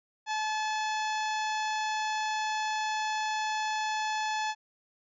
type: harmonic tone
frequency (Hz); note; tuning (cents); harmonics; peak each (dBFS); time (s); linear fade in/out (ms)
862; A5; -36; 1 / 2 / 3 / 4 / 5 / 6 / 7 / 8; -30 / -36 / -40 / -42 / -44 / -46 / -47 / -48; 0.26-4.55; 50
effects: none